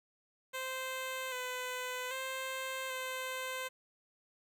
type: tone with pitch steps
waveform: 10% pulse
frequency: 520 / 503 / 525 / 517 Hz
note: C5 / B4 / C5 / C5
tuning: -11 / +32 / +6 / -21 cents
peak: -29 dBFS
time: 0.53-3.69 s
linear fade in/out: 20 ms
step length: 790 ms
effects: 11-bit